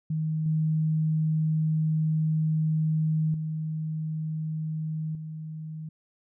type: tone with level steps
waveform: sine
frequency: 156.9 Hz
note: D#3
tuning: 15 cents sharp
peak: -25 / -22 / -28 / -34 dBFS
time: 0.1-5.89 s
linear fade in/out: 5 ms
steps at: 0.46 / 3.34 / 5.15 s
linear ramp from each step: 2 ms
effects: none